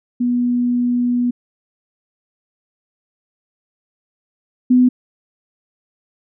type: tone pair in turn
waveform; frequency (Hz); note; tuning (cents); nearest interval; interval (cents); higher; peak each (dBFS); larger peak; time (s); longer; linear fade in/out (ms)
sine; 244 / 250.6; B3 / B3; -21 / +25; unison; 46; second; -14 / -8; second; 0.2-1.31 / 4.7-4.89; first; 10
effects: none